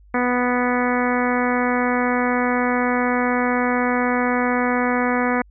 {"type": "harmonic tone", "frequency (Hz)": 246.9, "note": "B3", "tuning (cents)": 0, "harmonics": [1, 2, 3, 4, 5, 6, 7, 8, 9], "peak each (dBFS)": [-21, -24, -26, -27, -28, -29, -29, -30, -31], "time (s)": [0.14, 5.42], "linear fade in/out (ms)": 5, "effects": ["added 50 Hz sine -46 dBFS peak until 5.5 s"]}